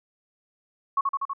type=tone with echo; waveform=sine; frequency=1104 Hz; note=C#6; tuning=7 cents flat; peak=-19 dBFS; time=0.97-1.01 s; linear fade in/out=5 ms; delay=81 ms; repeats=4; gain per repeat=-2 dB; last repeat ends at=1.334 s; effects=none